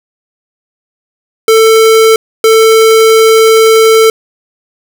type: tone bursts at uneven times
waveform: square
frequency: 444.7 Hz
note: A4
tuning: 18 cents sharp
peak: -3 dBFS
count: 2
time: 1.48-2.16 / 2.44-4.1 s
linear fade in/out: 2 ms
effects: none